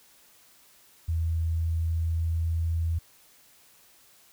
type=tone with pitch glide; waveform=sine; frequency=81.9 to 82.61 Hz; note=E2 to E2; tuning=-11 to +4 cents; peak=-24 dBFS; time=1.08-2.99 s; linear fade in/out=10 ms; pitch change=+15 cents; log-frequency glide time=1.22-2.88 s; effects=white hiss -58 dBFS RMS until 4.32 s